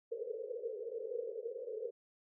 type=band-pass noise; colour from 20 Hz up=white; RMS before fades=-42 dBFS; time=0.11-1.91 s; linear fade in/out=10 ms; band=430 to 500 Hz; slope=96 dB/octave; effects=none